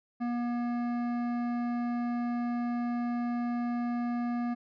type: tone with hard clipping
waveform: sine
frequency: 240 Hz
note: B3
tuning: 49 cents flat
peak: -31 dBFS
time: 0.2-4.55 s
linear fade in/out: 20 ms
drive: 13 dB
effects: resampled to 11025 Hz